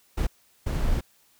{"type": "noise bursts at uneven times", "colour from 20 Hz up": "brown", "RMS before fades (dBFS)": -24, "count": 2, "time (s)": [[0.17, 0.27], [0.66, 1.01]], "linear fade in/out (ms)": 10, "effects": ["white hiss -62 dBFS RMS until 1.39 s"]}